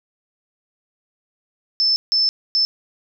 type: tone bursts at uneven times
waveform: sine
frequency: 5274 Hz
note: E8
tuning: in tune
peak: -14 dBFS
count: 3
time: 1.8-1.96 / 2.12-2.29 / 2.55-2.65 s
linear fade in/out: 0 ms
effects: none